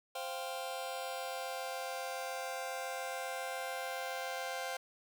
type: chord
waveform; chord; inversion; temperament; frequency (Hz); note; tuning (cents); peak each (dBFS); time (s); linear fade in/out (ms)
sawtooth; C suspended fourth; none; just; 523.3 / 697.7 / 784.9; C5 / F5 / G5; 0 / -2 / +2; -38 / -39 / -39; 0.15-4.77; 5
effects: none